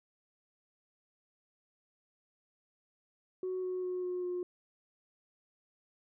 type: tone with pitch steps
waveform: sine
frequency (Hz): 370.5 / 367.3 / 364.1 / 361 / 357.9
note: F#4 / F#4 / F#4 / F#4 / F4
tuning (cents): +2 / -13 / -28 / -43 / +42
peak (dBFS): -32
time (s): 3.43-4.43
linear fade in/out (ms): 2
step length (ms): 200
effects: tanh soft clip ceiling -30 dBFS